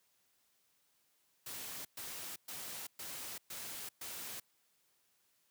white noise bursts, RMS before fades -45 dBFS, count 6, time 1.46-4.4 s, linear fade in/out 5 ms, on 390 ms, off 120 ms, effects white hiss -75 dBFS RMS until 5.5 s + high-pass 80 Hz 12 dB/octave

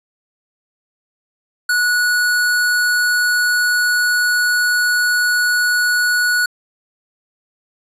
square tone, 1466 Hz, F#6, 16 cents flat, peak -14 dBFS, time 1.69-6.46 s, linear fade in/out 5 ms, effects resampled to 32000 Hz + 9-bit

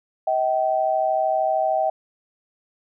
sine tone pair together, 636.9 / 770 Hz, D#5 / G5, +40 / -31 cents, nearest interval minor third, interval 329 cents, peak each -21 dBFS, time 0.27-1.9 s, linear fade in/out 5 ms, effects none

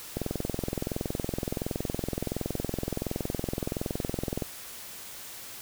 click train, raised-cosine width 2 ms, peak -16 dBFS, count 92, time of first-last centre 0.17-4.422 s, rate 21.4 Hz, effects white hiss -43 dBFS RMS until 5.61 s

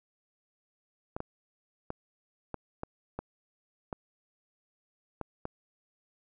clicks, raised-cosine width 1 ms, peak -21 dBFS, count 9, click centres 1.165 / 1.204 / 1.904 / 2.543 / 2.834 / 3.19 / 3.928 / 5.213 / 5.454 s, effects none

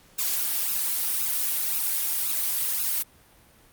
blue noise with flanger, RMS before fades -26 dBFS, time 0.18-3.03 s, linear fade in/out 10 ms, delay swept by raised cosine 0.76 to 4.26 ms, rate 1.9 Hz, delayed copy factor +0.95, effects pink hiss -56 dBFS RMS until 3.72 s + Opus 48 kbps

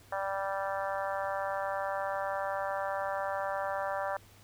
harmonic tone, 195.3 Hz, G3, 6 cents flat, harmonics 3 / 4 / 5 / 6 / 7 / 8 / 9, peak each -35 / -37 / -39 / -41 / -42 / -43 / -44 dBFS, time 0.12-4.17 s, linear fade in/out 5 ms, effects added 101 Hz sine -59 dBFS peak until 4.43 s + pink hiss -59 dBFS RMS until 4.43 s

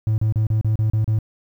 triangle tone bursts, 109 Hz, A2, 16 cents flat, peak -13 dBFS, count 8, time 0.07-1.188 s, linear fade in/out 0 ms, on 110 ms, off 34 ms, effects tanh soft clip ceiling -10 dBFS + 9-bit

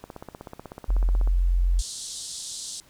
click train, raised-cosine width 1 ms, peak -23 dBFS, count 21, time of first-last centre 0.04-1.275 s, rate 16.2 Hz
sine tone, 44.04 Hz, F1, 15 cents sharp, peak -18 dBFS, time 0.88-1.82 s, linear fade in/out 20 ms
white band-pass noise, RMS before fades -36 dBFS, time 1.79-2.8 s, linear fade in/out 0 ms, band 3500 to 9200 Hz, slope 48 dB/octave
effects pink hiss -57 dBFS RMS until 2.89 s

